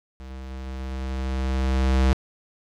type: tone with level ramp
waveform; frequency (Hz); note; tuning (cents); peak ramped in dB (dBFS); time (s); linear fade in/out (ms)
square; 65.41; C2; 0; -37 to -16; 0.2-2.13; 0
effects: low-pass 6000 Hz 12 dB/octave + 9-bit